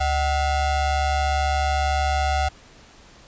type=ring-modulated tone; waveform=square; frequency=342 Hz; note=F4; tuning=36 cents flat; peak=-17 dBFS; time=0-2.49 s; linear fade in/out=10 ms; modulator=413 Hz; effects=pink hiss -49 dBFS RMS until 3.27 s + resampled to 16000 Hz